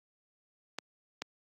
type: clicks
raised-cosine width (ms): 0.2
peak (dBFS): -18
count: 2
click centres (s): 0.786 / 1.22
effects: high-pass 200 Hz 12 dB/octave + AAC 64 kbps